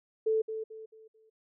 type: tone with echo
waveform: sine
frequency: 440 Hz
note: A4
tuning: in tune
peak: -24 dBFS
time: 0.26-0.42 s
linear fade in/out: 10 ms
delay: 220 ms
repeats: 4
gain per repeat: -9 dB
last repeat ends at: 1.3 s
effects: none